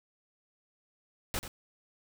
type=noise with echo; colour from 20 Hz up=pink; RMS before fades=-33 dBFS; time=1.34-1.39 s; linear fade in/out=0 ms; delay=89 ms; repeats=1; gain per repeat=-10 dB; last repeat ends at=1.479 s; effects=none